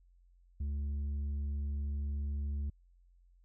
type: tone with tanh clipping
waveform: sine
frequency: 71.6 Hz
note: D2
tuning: 43 cents flat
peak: -34 dBFS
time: 0.6-2.7 s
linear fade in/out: 5 ms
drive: 5 dB
effects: added 44 Hz sine -61 dBFS peak until 3.44 s